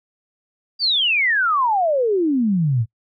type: exponential sweep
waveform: sine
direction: down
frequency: 4799 to 105.5 Hz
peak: -15 dBFS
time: 0.79-2.86 s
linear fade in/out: 50 ms
effects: noise-tail reverb RT60 0.1 s tail -25 dB re dry